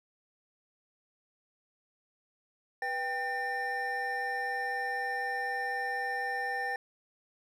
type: tone cluster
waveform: triangle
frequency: 492 / 787 / 1806 Hz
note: B4 / G5 / A6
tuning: -7 / +7 / +45 cents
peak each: -39 / -33 / -32 dBFS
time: 2.82-6.76 s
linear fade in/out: 2 ms
effects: none